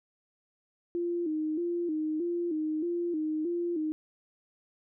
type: tone with vibrato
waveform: sine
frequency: 327.5 Hz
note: E4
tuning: 11 cents flat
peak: -28 dBFS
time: 0.95-3.92 s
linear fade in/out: 0 ms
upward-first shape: square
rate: 1.6 Hz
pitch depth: 95 cents each way
effects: none